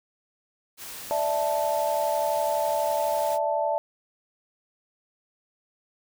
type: noise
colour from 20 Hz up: white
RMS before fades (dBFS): -39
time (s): 0.77-3.39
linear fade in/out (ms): 50
type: chord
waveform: sine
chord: D suspended second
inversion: none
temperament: equal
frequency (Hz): 587.3 / 659.3 / 880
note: D5 / E5 / A5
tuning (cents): 0 / 0 / 0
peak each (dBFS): -27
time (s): 1.11-3.78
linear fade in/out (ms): 0
effects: none